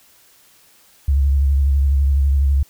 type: tone with vibrato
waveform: sine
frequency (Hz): 69.3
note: C#2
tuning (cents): 0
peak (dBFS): -12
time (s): 1.08-2.63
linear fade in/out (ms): 5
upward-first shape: sine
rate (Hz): 12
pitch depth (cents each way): 54
effects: white hiss -52 dBFS RMS until 2.69 s